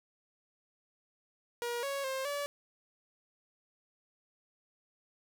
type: tone with pitch steps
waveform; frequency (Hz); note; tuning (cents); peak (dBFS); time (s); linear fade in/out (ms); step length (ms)
sawtooth; 476.9 / 555 / 530 / 574; A#4 / C#5 / C5 / D5; +39 / +2 / +22 / -40; -30; 1.62-2.46; 0; 210
effects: none